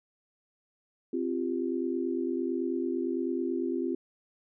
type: chord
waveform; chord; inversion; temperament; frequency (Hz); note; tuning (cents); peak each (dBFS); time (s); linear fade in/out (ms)
sine; C suspended fourth; none; equal with one note detuned; 261.6 / 343 / 392; C4 / F4 / G4; 0 / -31 / 0; -32 / -31 / -35; 1.13-3.95; 5
effects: none